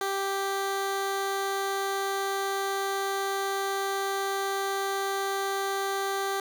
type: tone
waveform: 15% pulse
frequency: 392 Hz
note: G4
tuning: in tune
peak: -21 dBFS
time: 0.01-6.4 s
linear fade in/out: 2 ms
effects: none